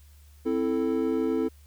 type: chord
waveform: triangle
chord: A minor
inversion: first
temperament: equal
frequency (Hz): 261.6 / 329.6 / 440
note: C4 / E4 / A4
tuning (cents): 0 / 0 / 0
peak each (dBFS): -26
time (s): 0.45-1.49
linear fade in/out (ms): 20
effects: added 73 Hz sine -50 dBFS peak until 1.66 s + white hiss -62 dBFS RMS until 1.66 s